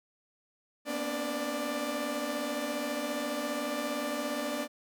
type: tone cluster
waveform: sawtooth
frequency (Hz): 236.9 / 254.2 / 288.6 / 592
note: A#3 / C4 / D4 / D5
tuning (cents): +28 / -50 / -30 / +14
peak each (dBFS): -36 / -36 / -33 / -31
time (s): 0.85-4.68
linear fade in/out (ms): 50
effects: none